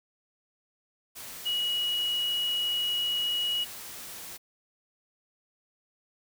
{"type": "tone in noise", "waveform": "sine", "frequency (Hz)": 2907, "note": "F#7", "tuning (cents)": -31, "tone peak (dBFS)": -26, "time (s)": [1.45, 3.65], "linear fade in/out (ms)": 20, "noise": "white", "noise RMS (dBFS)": -42, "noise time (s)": [1.15, 4.38], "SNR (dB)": 13, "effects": []}